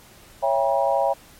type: chord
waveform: sine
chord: C# diminished seventh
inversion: none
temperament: just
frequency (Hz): 554.4 / 665.2 / 798.3 / 957.9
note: C#5 / E5 / G5 / Bb5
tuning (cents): 0 / +16 / +31 / +47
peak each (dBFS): -22 / -23 / -23 / -26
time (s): 0.42-1.14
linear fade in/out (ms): 20
effects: pink hiss -49 dBFS RMS until 1.39 s + MP3 64 kbps